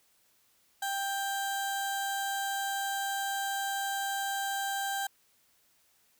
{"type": "tone with notch filter", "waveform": "15% pulse", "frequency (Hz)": 789, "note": "G5", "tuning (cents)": 11, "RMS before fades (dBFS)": -33, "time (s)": [0.82, 5.07], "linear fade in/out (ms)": 5, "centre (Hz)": 2400, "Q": 1.4, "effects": ["white hiss -68 dBFS RMS until 6.19 s"]}